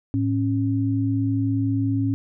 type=tone pair together; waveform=sine; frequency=108.5 / 273.9 Hz; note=A2 / C#4; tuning=-24 / -21 cents; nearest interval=octave + major third; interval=1603 cents; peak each=-22 dBFS; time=0.14-2.14 s; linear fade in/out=0 ms; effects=none